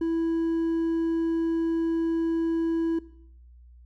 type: tone with hard clipping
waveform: triangle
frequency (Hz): 329.6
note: E4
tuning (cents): 0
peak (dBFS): -24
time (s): 0.01-2.99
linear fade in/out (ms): 5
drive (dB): 5
effects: noise-tail reverb RT60 0.7 s tail -19 dB re dry + added 60 Hz sine -48 dBFS peak until 3.85 s